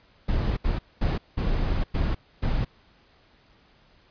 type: noise bursts at uneven times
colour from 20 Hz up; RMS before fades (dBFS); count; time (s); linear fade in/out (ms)
brown; -24; 6; 0.28-0.57 / 0.64-0.79 / 1.01-1.18 / 1.37-1.84 / 1.94-2.15 / 2.42-2.65; 10
effects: pink hiss -59 dBFS RMS until 4.1 s + resampled to 11025 Hz